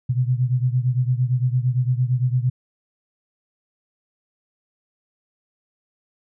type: beating tone pair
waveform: sine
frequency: 123.2 / 132 Hz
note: B2 / C3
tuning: -4 / +16 cents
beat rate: 8.8 Hz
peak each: -19 / -22 dBFS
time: 0.09-2.5 s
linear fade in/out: 10 ms
effects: none